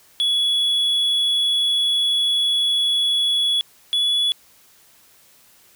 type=tone pair in turn; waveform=triangle; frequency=3383 / 3408 Hz; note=G#7 / G#7; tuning=+31 / +44 cents; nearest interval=unison; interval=13 cents; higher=second; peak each=-15 dBFS; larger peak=neither; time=0.2-3.61 / 3.93-4.32 s; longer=first; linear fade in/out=0 ms; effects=white hiss -53 dBFS RMS until 5.75 s